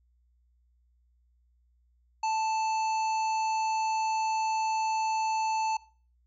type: harmonic tone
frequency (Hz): 880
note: A5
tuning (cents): 0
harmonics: 1 / 3 / 5 / 7 / 8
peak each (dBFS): -26 / -39 / -43 / -45 / -49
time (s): 2.23-5.77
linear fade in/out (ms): 5
effects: noise-tail reverb RT60 0.4 s tail -20 dB re dry + added 60 Hz sine -64 dBFS peak until 6.26 s